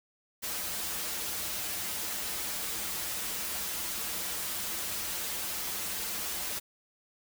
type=noise with comb filter; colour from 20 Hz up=white; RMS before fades=-35 dBFS; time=0.42-6.6 s; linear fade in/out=20 ms; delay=7.5 ms; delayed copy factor=-0.85; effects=none